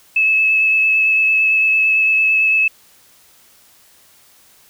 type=tone with vibrato; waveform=sine; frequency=2600 Hz; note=E7; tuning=24 cents flat; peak=-11 dBFS; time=0.16-2.68 s; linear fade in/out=5 ms; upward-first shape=sine; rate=8.9 Hz; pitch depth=14 cents each way; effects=white hiss -50 dBFS RMS until 4.69 s